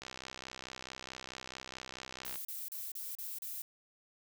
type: click train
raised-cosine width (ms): 0.2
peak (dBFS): -26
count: 152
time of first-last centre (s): 0.02-2.357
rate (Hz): 64.6
type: noise bursts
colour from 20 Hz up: violet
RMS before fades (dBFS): -42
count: 6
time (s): 2.25-3.62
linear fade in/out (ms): 2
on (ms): 200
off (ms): 34
effects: none